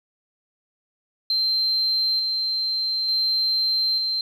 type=tone with tremolo; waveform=sine; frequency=4130 Hz; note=C8; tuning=23 cents flat; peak=-18 dBFS; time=1.3-4.21 s; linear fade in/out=2 ms; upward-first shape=square; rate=0.56 Hz; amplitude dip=30%; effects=tanh soft clip ceiling -14 dBFS + 9-bit